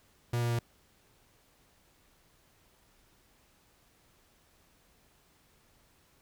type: tone with pitch steps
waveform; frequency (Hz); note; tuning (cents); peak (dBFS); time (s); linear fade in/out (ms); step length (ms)
45% pulse; 119.5 / 118.74 / 117.99; A#2 / A#2 / A#2; +43 / +32 / +21; -28; 0.33-0.591; 5; 87
effects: pink hiss -66 dBFS RMS until 6.21 s